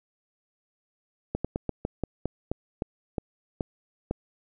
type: slowing click train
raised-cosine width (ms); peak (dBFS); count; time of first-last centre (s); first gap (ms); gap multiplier
2; -14; 12; 1.35-4.11; 96; 1.18
effects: none